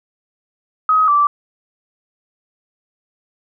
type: tone pair in turn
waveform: sine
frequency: 1265 / 1165.5 Hz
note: D#6 / D6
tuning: +28 / -14 cents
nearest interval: minor second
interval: 142 cents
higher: first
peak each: -10 dBFS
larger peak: neither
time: 0.89-1.08 / 1.08-1.27 s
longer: neither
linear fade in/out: 2 ms
effects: none